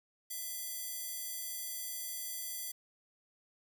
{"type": "tone with high-pass filter", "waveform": "square", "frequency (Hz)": 669, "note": "E5", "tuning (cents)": 25, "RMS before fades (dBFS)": -41, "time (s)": [0.3, 2.72], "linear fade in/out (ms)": 10, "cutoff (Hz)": 8100, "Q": 0.58, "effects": []}